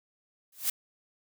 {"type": "noise with exponential growth", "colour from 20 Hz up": "blue", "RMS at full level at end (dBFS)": -23, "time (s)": [0.52, 0.7], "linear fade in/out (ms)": 5, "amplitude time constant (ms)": 37, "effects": []}